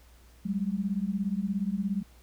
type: beating tone pair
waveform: sine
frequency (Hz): 189.4 / 206.4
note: F#3 / G#3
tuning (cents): +41 / -10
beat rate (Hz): 17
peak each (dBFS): -30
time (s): 0.45-2.03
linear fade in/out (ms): 10
effects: added 60 Hz sine -54 dBFS peak until 2.22 s + pink hiss -61 dBFS RMS until 2.22 s